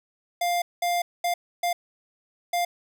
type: tone bursts at uneven times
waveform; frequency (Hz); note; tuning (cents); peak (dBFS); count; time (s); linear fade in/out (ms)
square; 700; F5; +4; -23; 5; 0.41-0.62 / 0.82-1.02 / 1.24-1.34 / 1.63-1.73 / 2.53-2.65; 5
effects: none